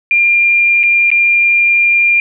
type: tone with dropouts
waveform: sine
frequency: 2396 Hz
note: D7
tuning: 34 cents sharp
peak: -7 dBFS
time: 0.11-2.2 s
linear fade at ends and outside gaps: 1 ms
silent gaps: 0.832-0.836 / 1.103-1.115 s
effects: none